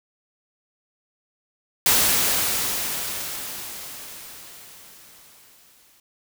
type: noise with exponential decay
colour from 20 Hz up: white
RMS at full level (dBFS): -17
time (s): 1.86-6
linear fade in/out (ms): 2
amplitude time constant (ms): 900
effects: none